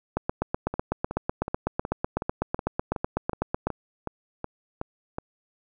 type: two click trains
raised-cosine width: 1 ms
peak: -10 / -16 dBFS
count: 29 / 13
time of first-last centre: 0.17-3.67 / 0.74-5.184 s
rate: 8 / 2.7 Hz
effects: none